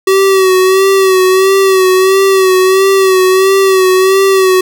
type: tone with vibrato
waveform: square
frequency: 380.4 Hz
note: F#4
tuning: 48 cents sharp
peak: -6 dBFS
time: 0.07-4.61 s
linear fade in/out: 5 ms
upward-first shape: sine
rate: 1.5 Hz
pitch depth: 41 cents each way
effects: none